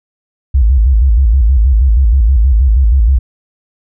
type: tone with vibrato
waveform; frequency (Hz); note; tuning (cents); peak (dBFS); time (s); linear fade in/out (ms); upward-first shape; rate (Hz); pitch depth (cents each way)
sine; 60.2; B1; -44; -5; 0.54-3.19; 10; square; 6.3; 190
effects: none